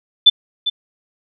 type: tone with echo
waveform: sine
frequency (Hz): 3520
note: A7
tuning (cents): 0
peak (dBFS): -3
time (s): 0.26-0.3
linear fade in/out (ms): 10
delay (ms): 400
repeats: 1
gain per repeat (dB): -12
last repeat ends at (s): 0.7
effects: none